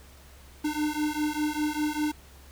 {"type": "beating tone pair", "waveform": "square", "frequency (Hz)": [299.1, 304.1], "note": ["D4", "D#4"], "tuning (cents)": [32, -40], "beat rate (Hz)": 5, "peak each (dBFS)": -30, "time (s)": [0.64, 2.12], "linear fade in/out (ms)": 10, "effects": ["added 68 Hz sine -50 dBFS peak until 2.51 s", "pink hiss -54 dBFS RMS until 2.51 s"]}